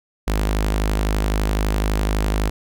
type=tone with notch filter; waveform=sawtooth; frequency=51.91 Hz; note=G#1; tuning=in tune; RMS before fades=-20 dBFS; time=0.27-2.5 s; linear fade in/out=10 ms; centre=120 Hz; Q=1.7; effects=none